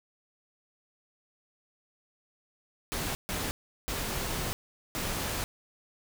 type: noise bursts at uneven times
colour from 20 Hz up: pink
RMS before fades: -33 dBFS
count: 4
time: 2.92-3.15 / 3.29-3.51 / 3.88-4.53 / 4.95-5.44 s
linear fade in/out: 0 ms
effects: none